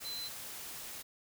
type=tone in noise; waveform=sine; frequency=4055 Hz; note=B7; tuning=45 cents sharp; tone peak=-39 dBFS; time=0.04-0.29 s; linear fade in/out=20 ms; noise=white; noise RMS=-45 dBFS; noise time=0-1.03 s; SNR=+3 dB; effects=none